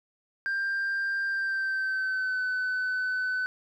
sine tone with pitch glide, 1588 to 1508.4 Hz, G6 to F#6, +22 to +33 cents, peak -24 dBFS, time 0.46-3.46 s, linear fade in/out 0 ms, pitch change -89 cents, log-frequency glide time 1.26-2.43 s, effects tanh soft clip ceiling -25 dBFS + 11-bit

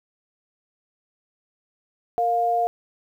sine tone pair together, 463 / 704 Hz, A#4 / F5, -12 / +14 cents, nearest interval perfect fifth, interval 726 cents, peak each -27 / -19 dBFS, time 2.18-2.67 s, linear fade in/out 0 ms, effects 9-bit

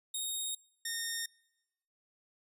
10% pulse tone pair in turn, 3729 / 1838.8 Hz, A#7 / A#6, 0 / -24 cents, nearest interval octave, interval 1224 cents, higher first, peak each -26 dBFS, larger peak neither, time 0.14-0.55 / 0.85-1.26 s, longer neither, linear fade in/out 5 ms, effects noise-tail reverb RT60 1.0 s tail -26 dB re dry + resampled to 32000 Hz

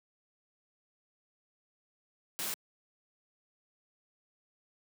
white noise, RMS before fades -36 dBFS, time 2.39-2.54 s, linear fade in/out 0 ms, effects high-pass 150 Hz 12 dB/octave

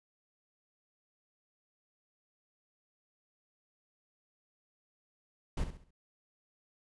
brown noise with echo, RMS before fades -32 dBFS, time 5.57-5.64 s, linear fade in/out 5 ms, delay 67 ms, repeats 4, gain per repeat -9 dB, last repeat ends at 5.908 s, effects resampled to 24000 Hz

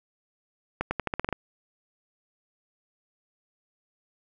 accelerating click train, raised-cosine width 0.5 ms, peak -12 dBFS, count 9, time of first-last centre 0.81-1.327 s, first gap 100 ms, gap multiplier 0.87, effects none

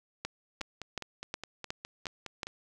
two click trains, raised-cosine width 0.2 ms, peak -22 / -17 dBFS, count 10 / 7, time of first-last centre 0.61-2.47 / 0.25-2.432 s, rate 4.84 / 2.75 Hz, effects none

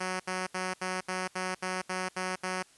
5% pulse tone bursts, 185 Hz, F#3, in tune, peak -20 dBFS, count 10, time 0-2.63 s, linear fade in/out 10 ms, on 200 ms, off 70 ms, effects white hiss -60 dBFS RMS until 2.77 s + resampled to 24000 Hz

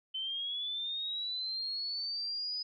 sine linear sweep, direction up, 3059 to 5000 Hz, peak -34 dBFS, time 0.14-2.63 s, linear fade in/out 10 ms, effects none

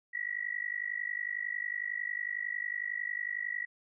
sine tone with amplitude modulation, 1931 Hz, B6, 39 cents flat, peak -29 dBFS, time 0.13-3.66 s, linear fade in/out 20 ms, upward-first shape sine, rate 51 Hz, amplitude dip 95%, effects none

